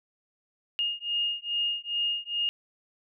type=beating tone pair; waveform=sine; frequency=2842 / 2844.4 Hz; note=F7 / F7; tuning=+30 / +31 cents; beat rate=2.4 Hz; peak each=-30 dBFS; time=0.79-2.49 s; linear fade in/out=0 ms; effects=none